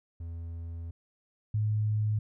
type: tone pair in turn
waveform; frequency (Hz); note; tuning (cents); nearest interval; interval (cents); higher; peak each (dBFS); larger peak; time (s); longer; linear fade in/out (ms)
triangle / sine; 83.7 / 106.83; E2 / G#2; +27 / +49; major third; 422; second; -34 / -25; second; 0.2-0.91 / 1.54-2.19; first; 5
effects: none